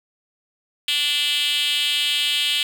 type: tone with high-pass filter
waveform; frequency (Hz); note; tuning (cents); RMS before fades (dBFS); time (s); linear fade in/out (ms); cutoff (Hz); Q
5% pulse; 292.4; D4; -7; -21; 0.88-2.63; 2; 3100; 4.3
effects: 7-bit